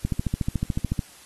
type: click train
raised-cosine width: 5 ms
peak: -11 dBFS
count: 14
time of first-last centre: 0.05-0.992 s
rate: 13.8 Hz
effects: white hiss -49 dBFS RMS until 1.25 s + AAC 32 kbps